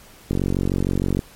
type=click train; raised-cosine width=3 ms; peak=-8 dBFS; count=42; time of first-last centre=0.31-1.192 s; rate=46.5 Hz; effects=pink hiss -47 dBFS RMS until 1.35 s + MP3 64 kbps